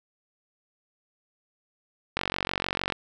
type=click train; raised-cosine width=0.3 ms; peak=-10 dBFS; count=36; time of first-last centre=2.17-2.923 s; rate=46.5 Hz; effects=none